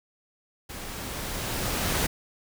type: noise with level ramp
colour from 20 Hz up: pink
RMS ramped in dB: -39 to -25 dBFS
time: 0.69-2.07 s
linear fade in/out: 10 ms
effects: none